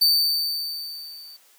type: tone with level ramp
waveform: 45% pulse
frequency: 4577 Hz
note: D8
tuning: 45 cents flat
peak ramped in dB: -13 to -41 dBFS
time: 0.01-1.37 s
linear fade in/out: 10 ms
effects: white hiss -56 dBFS RMS until 1.58 s + high-pass 400 Hz 12 dB/octave